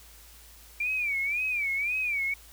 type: tone with vibrato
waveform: sine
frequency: 2349 Hz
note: D7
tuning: in tune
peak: -26 dBFS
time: 0.8-2.34 s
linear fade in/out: 5 ms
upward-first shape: sine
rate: 1.9 Hz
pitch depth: 140 cents each way
effects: added 56 Hz sine -53 dBFS peak until 2.52 s + white hiss -53 dBFS RMS until 2.52 s